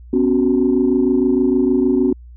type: chord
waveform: sine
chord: B suspended second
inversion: none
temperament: equal with one note detuned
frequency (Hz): 250.7 / 277.2 / 370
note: B3 / C#4 / F#4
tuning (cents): +26 / 0 / 0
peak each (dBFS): -16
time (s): 0.13-2.13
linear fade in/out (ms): 5
effects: tanh soft clip ceiling -5 dBFS + added 60 Hz sine -36 dBFS peak until 2.36 s